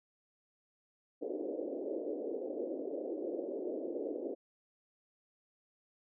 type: band-pass noise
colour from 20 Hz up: pink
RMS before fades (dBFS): -39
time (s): 1.21-4.35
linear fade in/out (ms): 20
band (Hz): 290 to 570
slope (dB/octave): 48
effects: none